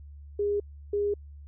sine tone pair in turn, 409 / 409 Hz, G#4 / G#4, -26 / -26 cents, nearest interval unison, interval 0 cents, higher neither, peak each -24 dBFS, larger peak neither, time 0.39-0.6 / 0.93-1.14 s, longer neither, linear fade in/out 5 ms, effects added 72 Hz sine -43 dBFS peak until 1.47 s

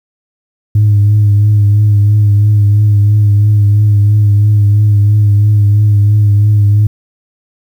sine tone with vibrato, 103.83 Hz, G#2, in tune, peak -3 dBFS, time 0.75-6.87 s, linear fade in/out 5 ms, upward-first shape triangle, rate 3 Hz, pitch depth 39 cents each way, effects tanh soft clip ceiling -2 dBFS + 7-bit

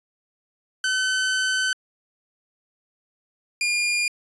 sawtooth tone pair in turn, 1522 / 2416 Hz, F#6 / D7, +48 / +48 cents, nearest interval minor sixth, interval 800 cents, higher second, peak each -17 dBFS, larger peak neither, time 0.84-1.73 / 3.61-4.08 s, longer first, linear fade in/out 2 ms, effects resampled to 22050 Hz

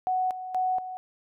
sine tone with tremolo, 742 Hz, F#5, 5 cents sharp, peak -23 dBFS, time 0.07-0.97 s, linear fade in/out 0 ms, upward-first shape square, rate 2.1 Hz, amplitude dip 70%, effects none

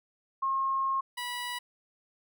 sine / 15% pulse tone pair in turn, 1076 / 977.7 Hz, C6 / B5, +48 / -18 cents, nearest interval major second, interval 166 cents, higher first, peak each -26 / -27 dBFS, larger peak first, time 0.42-1.01 / 1.17-1.59 s, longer first, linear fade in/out 10 ms, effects none

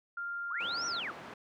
sine tone with pitch glide, 1396.9 to 1384.8 Hz, F6 to F6, 0 to -15 cents, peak -35 dBFS, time 0.17-1 s, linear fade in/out 5 ms, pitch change -15 cents, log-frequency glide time 0.64-0.81 s
sine linear two-way sweep, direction up then down, 932.3 to 5930 to 932.3 Hz, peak -35 dBFS, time 0.5-1.12 s, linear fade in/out 20 ms, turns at 0.86 s
white band-pass noise, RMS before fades -47 dBFS, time 0.6-1.34 s, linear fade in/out 5 ms, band 140 to 1300 Hz, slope 12 dB/octave
effects none

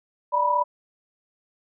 sine tone cluster, 588 / 947 / 984 Hz, D5 / A#5 / B5, +2 / +27 / -7 cents, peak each -27 / -27 / -20 dBFS, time 0.32-0.64 s, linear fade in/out 20 ms, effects none

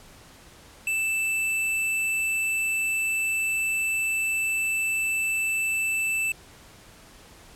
square tone, 2646 Hz, E7, 6 cents sharp, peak -24 dBFS, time 0.87-6.32 s, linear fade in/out 2 ms, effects pink hiss -50 dBFS RMS until 7.55 s + low-pass 12000 Hz 12 dB/octave

